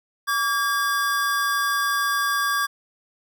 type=tone pair together; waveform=square; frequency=1147.6 / 1621 Hz; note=D6 / G#6; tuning=-40 / -42 cents; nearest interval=tritone; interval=598 cents; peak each=-24 / -24 dBFS; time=0.27-2.67 s; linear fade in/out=20 ms; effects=none